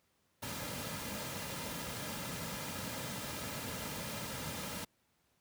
pink noise with comb filter, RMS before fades -41 dBFS, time 0.42-4.85 s, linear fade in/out 10 ms, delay 2.7 ms, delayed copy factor -0.5, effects pink hiss -75 dBFS RMS until 5.4 s + high-pass 80 Hz 12 dB/octave

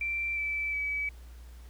sine tone with pitch steps, 2349 / 2318 / 2287 Hz, D7 / D7 / D7, 0 / -23 / -47 cents, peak -29 dBFS, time 0.01-1.09 s, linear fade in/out 2 ms, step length 360 ms, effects added 60 Hz sine -45 dBFS peak until 1.69 s + pink hiss -60 dBFS RMS until 1.69 s

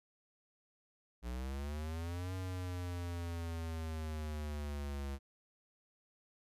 square linear two-way sweep, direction up then down, 58.27 to 93.4 to 68.5 Hz, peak -39 dBFS, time 1.22-5.19 s, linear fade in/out 50 ms, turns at 2.34 s, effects resampled to 32000 Hz

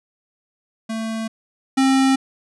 square tone pair in turn, 223.1 / 266.8 Hz, A3 / C4, +24 / +34 cents, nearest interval minor third, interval 310 cents, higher second, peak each -24 / -14 dBFS, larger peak second, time 0.89-1.28 / 1.77-2.16 s, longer neither, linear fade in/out 10 ms, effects resampled to 24000 Hz

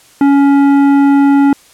sine tone with tanh clipping, 280 Hz, C#4, 18 cents sharp, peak -7 dBFS, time 0.21-1.53 s, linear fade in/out 2 ms, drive 12 dB, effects white hiss -44 dBFS RMS until 1.73 s + low-pass 11000 Hz 12 dB/octave

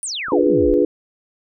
sine exponential sweep, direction down, 9956 to 34.65 Hz, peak -23 dBFS, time 0.03-0.74 s, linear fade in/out 0 ms
clicks, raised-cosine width 2 ms, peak -26 dBFS, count 12, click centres 0.284 / 0.393 / 0.435 / 0.468 / 0.502 / 0.577 / 0.613 / 0.66 / 0.691 / 0.735 / 0.778 / 0.822 s
sine chord, D diminished seventh, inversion none, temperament equal, 293.7 / 349.2 / 415.3 / 493.9 Hz, D4 / F4 / Ab4 / Cb5, 0 / 0 / 0 / 0 cents, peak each -18 dBFS, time 0.32-0.85 s, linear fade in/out 2 ms
effects none

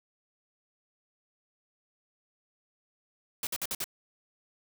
white noise bursts, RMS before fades -33 dBFS, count 5, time 3.43-3.842 s, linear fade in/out 2 ms, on 40 ms, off 53 ms, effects none

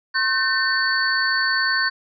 sine tone cluster, 1070 / 1534 / 1803 / 4471 Hz, C6 / G6 / A6 / C#8, +38 / -38 / +42 / +14 cents, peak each -27 / -21 / -23 / -24 dBFS, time 0.14-1.9 s, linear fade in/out 20 ms, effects none

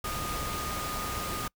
sine tone in noise, 1231 Hz, D#6, 19 cents flat, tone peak -36 dBFS, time 0.04-1.48 s, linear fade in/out 5 ms, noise pink, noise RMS -35 dBFS, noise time 0.04-1.48 s, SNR -4 dB, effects noise-tail reverb RT60 0.1 s tail -26 dB re dry

